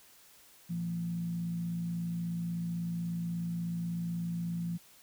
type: tone with frequency modulation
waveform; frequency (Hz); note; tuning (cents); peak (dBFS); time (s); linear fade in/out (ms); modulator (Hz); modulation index
sine; 171.4; F3; -32; -32; 0.69-4.78; 20; 56.4; 0.35
effects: white hiss -59 dBFS RMS until 5.02 s